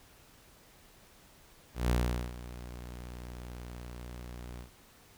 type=tone with ADSR envelope; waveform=sawtooth; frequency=60.5 Hz; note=B1; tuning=35 cents flat; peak=-21 dBFS; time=1.74-4.7 s; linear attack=160 ms; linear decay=420 ms; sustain=-17 dB; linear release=99 ms; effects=pink hiss -59 dBFS RMS until 5.17 s